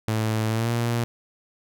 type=tone with pitch glide; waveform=sawtooth; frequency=110 to 117.9 Hz; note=A2 to A#2; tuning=0 to +20 cents; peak=-18 dBFS; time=0.08-1.04 s; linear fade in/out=0 ms; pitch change=+120 cents; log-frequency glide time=0.49-0.71 s; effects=none